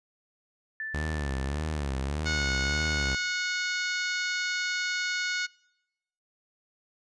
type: tone with exponential decay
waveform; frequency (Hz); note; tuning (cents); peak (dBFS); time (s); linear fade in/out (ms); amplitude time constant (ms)
sine; 1760; A6; 0; -31; 0.8-2.6; 1; 390
type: tone with vibrato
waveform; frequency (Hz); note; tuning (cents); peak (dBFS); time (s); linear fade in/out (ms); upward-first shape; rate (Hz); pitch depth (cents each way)
sawtooth; 71.9; D2; -36; -25; 0.94-3.15; 5; sine; 1.7; 150
type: harmonic tone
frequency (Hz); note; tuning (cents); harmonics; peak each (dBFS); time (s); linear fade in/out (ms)
730; F#5; -24; 2 / 3 / 4 / 5 / 6 / 7 / 8 / 9 / 10; -31 / -34 / -40 / -39 / -37 / -41 / -46 / -41 / -51; 2.25-5.47; 20
effects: noise-tail reverb RT60 0.9 s tail -25 dB re dry + resampled to 22050 Hz